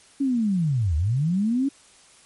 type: linear two-way sweep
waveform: sine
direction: down then up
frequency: 283.7 to 72 to 283.7 Hz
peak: -19 dBFS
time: 0.2-1.69 s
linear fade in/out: 10 ms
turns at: 0.96 s
effects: white hiss -53 dBFS RMS until 2.25 s + MP3 48 kbps